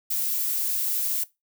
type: noise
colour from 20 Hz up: violet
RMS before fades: -26 dBFS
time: 0.1-1.24 s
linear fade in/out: 10 ms
effects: noise-tail reverb RT60 0.2 s tail -19 dB re dry